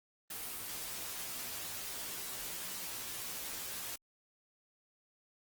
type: noise with comb filter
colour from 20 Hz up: white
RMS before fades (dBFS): -42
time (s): 0.3-3.96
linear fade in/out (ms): 5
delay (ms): 14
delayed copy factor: -0.8
effects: Opus 24 kbps